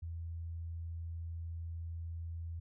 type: tone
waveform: sine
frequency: 83.3 Hz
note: E2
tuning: 19 cents sharp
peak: -39 dBFS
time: 0.02-2.6 s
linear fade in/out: 10 ms
effects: none